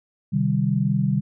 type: chord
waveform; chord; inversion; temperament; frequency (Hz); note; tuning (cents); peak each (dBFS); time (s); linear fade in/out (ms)
sine; C minor; none; equal with one note detuned; 130.81 / 152.89 / 196; C3 / Eb3 / G3; 0 / -30 / 0; -23 / -23 / -22; 0.32-1.21; 20
effects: none